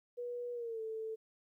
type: tone with pitch glide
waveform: sine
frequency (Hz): 485 to 442.2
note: B4 to A4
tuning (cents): -31 to +9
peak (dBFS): -38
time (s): 0.17-1.16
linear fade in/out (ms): 20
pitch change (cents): -160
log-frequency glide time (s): 0.53-0.81
effects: 13-bit